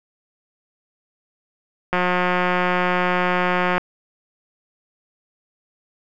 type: click train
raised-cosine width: 0.5 ms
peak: -5 dBFS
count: 334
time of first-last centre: 1.93-3.78 s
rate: 180 Hz
effects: none